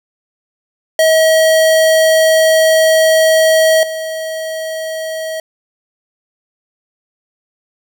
square tone with level steps, 639 Hz, D#5, 46 cents sharp, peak -8 / -20 dBFS, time 0.99-5.4 s, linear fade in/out 2 ms, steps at 3.83 s, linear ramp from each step 2 ms, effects none

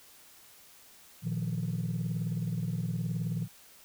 sine chord, Bb suspended fourth, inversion none, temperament equal, 116.54 / 155.56 / 174.61 Hz, Bb2 / Eb3 / F3, 0 / 0 / 0 cents, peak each -33 dBFS, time 1.22-3.48 s, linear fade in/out 50 ms, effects tanh soft clip ceiling -25 dBFS + white hiss -56 dBFS RMS until 3.84 s

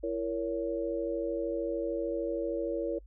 sine chord, A# diminished, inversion second, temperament just, 335.6 / 466.2 / 559.4 Hz, E4 / A#4 / C#5, +31 / 0 / +16 cents, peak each -34 dBFS, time 0.03-2.99 s, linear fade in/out 10 ms, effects noise-tail reverb RT60 0.1 s tail -25 dB re dry + added 50 Hz sine -49 dBFS peak until 3.06 s

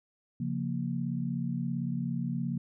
sine chord, Bb minor, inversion first, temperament equal with one note detuned, 137.32 / 174.61 / 233.1 Hz, Db3 / F3 / Bb3, -16 / 0 / 0 cents, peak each -34 dBFS, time 0.4-2.58 s, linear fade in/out 5 ms, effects none

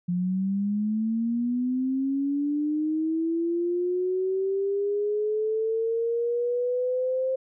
sine linear sweep, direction up, 174.61 to 526 Hz, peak -23 dBFS, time 0.08-7.36 s, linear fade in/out 10 ms, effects none

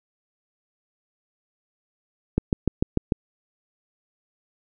click train, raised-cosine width 3 ms, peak -6 dBFS, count 6, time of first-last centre 2.38-3.122 s, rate 6.74 Hz, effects none

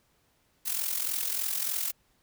blue noise with amplitude modulation, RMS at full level -28 dBFS, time 0.65-1.92 s, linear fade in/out 20 ms, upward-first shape sine, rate 43.3 Hz, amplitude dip 65%, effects pink hiss -69 dBFS RMS until 2.22 s

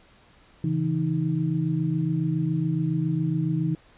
sine tone cluster, 136.7 / 163.9 / 312.2 Hz, C#3 / E3 / D#4, -24 / -10 / +6 cents, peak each -28 / -24 / -29 dBFS, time 0.64-3.75 s, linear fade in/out 2 ms, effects pink hiss -56 dBFS RMS until 3.97 s + resampled to 8000 Hz

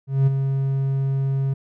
triangle tone with ADSR envelope, 135.8 Hz, C#3, 35 cents flat, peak -10 dBFS, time 0.07-1.54 s, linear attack 200 ms, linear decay 17 ms, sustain -7 dB, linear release 10 ms, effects none

